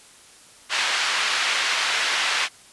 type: band-pass noise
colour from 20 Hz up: pink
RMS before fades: -23 dBFS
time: 0.69-2.49 s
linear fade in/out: 50 ms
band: 1500 to 4200 Hz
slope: 12 dB/octave
effects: white hiss -49 dBFS RMS until 2.72 s + resampled to 24000 Hz